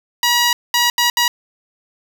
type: tone bursts at uneven times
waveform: 10% pulse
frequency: 961 Hz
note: B5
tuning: 48 cents flat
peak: -4 dBFS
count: 4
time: 0.23-0.53 / 0.74-0.9 / 0.98-1.1 / 1.17-1.28 s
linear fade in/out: 2 ms
effects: none

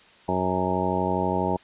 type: harmonic tone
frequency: 92.3 Hz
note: F#2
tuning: 4 cents flat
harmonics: 1 / 2 / 3 / 4 / 5 / 6 / 7 / 9 / 10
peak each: -33 / -29 / -32 / -30 / -32 / -33 / -31 / -29 / -30 dBFS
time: 0.28-1.57 s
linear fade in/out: 10 ms
effects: white hiss -53 dBFS RMS until 1.63 s + resampled to 8000 Hz

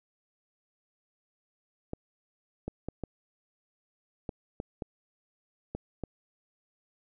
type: clicks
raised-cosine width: 2 ms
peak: -21 dBFS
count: 9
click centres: 1.934 / 2.68 / 2.886 / 3.037 / 4.292 / 4.601 / 4.822 / 5.75 / 6.037 s
effects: none

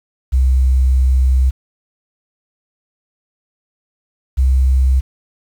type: tone pair in turn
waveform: sine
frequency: 64.7 / 65.34 Hz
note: C2 / C2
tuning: -19 / -2 cents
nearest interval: unison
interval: 17 cents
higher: second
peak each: -9 dBFS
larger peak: neither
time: 0.32-1.51 / 4.37-5.01 s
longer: first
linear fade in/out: 20 ms
effects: 7-bit

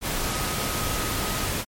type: tone in noise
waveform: sine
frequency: 1262 Hz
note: D#6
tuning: 24 cents sharp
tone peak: -36 dBFS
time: 0.18-1.49 s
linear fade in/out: 50 ms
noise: pink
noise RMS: -27 dBFS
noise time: 0.01-1.65 s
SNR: -12 dB
effects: MP3 64 kbps

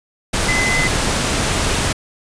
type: tone in noise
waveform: sine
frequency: 2034 Hz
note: C7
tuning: 50 cents flat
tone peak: -17 dBFS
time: 0.48-0.88 s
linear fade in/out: 10 ms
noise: pink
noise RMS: -18 dBFS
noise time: 0.33-1.93 s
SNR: -2 dB
effects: resampled to 22050 Hz

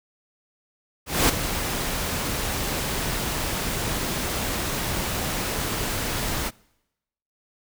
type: noise with ADSR envelope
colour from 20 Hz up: pink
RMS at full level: -17 dBFS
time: 1.06-6.51 s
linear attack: 230 ms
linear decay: 12 ms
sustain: -10 dB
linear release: 36 ms
effects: noise-tail reverb RT60 0.9 s tail -25 dB re dry

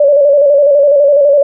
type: tone with vibrato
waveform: sine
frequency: 571 Hz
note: D5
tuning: 49 cents flat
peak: -4 dBFS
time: 0-1.43 s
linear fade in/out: 5 ms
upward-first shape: square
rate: 12 Hz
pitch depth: 50 cents each way
effects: none

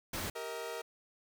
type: noise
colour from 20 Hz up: pink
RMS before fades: -38 dBFS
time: 0.13-0.3 s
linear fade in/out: 5 ms
type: chord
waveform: sawtooth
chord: Eb major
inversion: first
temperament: equal with one note detuned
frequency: 392 / 466.2 / 638.3 Hz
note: G4 / Bb4 / Eb5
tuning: 0 / 0 / +44 cents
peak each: -43 / -37 / -40 dBFS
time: 0.35-0.82 s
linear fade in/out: 10 ms
effects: none

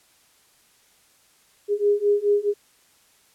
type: beating tone pair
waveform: sine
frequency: 407.8 / 412.5 Hz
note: G#4 / G#4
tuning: -32 / -12 cents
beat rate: 4.7 Hz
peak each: -21 / -20 dBFS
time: 1.68-2.54 s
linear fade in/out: 50 ms
effects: white hiss -59 dBFS RMS until 3.34 s + low-pass 12000 Hz 12 dB/octave

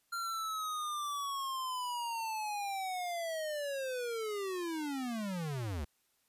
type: linear sweep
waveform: square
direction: down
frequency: 1387 to 66.4 Hz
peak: -36 dBFS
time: 0.12-5.85 s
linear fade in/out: 10 ms
effects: white hiss -75 dBFS RMS until 6.28 s + resampled to 32000 Hz

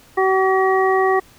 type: harmonic tone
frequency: 380 Hz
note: F#4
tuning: 46 cents sharp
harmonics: 1 / 2 / 3 / 5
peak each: -16 / -19 / -21 / -23 dBFS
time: 0.17-1.2 s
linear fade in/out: 10 ms
effects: pink hiss -49 dBFS RMS until 1.38 s

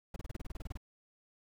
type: noise bursts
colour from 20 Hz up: brown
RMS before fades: -39 dBFS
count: 13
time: 0.14-0.774 s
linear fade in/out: 5 ms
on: 22 ms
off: 29 ms
effects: none

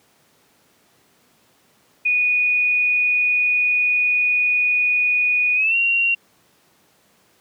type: tone with pitch glide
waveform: sine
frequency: 2468 to 2754 Hz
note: D#7 to F7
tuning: -15 to -25 cents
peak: -15 dBFS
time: 2.05-6.15 s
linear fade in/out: 10 ms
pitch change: +190 cents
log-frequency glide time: 5.55-5.76 s
effects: pink hiss -58 dBFS RMS until 7.4 s + high-pass 150 Hz 12 dB/octave

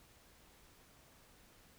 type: silence
effects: pink hiss -64 dBFS RMS until 1.78 s

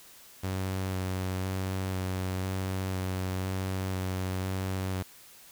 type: tone with vibrato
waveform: sawtooth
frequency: 93.9 Hz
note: F#2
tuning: 26 cents sharp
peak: -26 dBFS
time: 0.43-5.03 s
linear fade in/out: 10 ms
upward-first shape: square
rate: 1 Hz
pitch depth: 13 cents each way
effects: white hiss -53 dBFS RMS until 5.51 s

